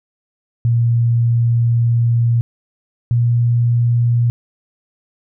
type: tone pair in turn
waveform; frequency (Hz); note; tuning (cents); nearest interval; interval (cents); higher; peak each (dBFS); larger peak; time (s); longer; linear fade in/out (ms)
sine; 117.6 / 119.04; A#2 / A#2; +16 / +37; unison; 21; second; -11; neither; 0.65-2.41 / 3.11-4.3; first; 0
effects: none